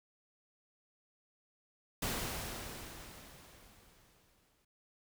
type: noise with exponential decay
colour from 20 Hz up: pink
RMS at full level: -35 dBFS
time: 2.02-4.65 s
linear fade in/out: 5 ms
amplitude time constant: 570 ms
effects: none